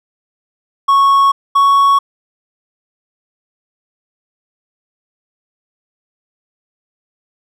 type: tone pair in turn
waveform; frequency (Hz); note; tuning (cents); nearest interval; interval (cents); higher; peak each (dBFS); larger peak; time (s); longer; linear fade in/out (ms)
triangle; 1105 / 1112.7; C#6 / C#6; -6 / +6; unison; 12; second; -5; neither; 0.88-1.32 / 1.55-1.99; neither; 10
effects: none